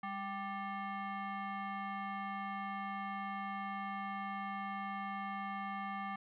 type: tone with frequency modulation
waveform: sine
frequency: 199.9 Hz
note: G3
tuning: 34 cents sharp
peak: -38 dBFS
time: 0.03-6.16 s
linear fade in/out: 5 ms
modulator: 982 Hz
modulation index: 1.6
effects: none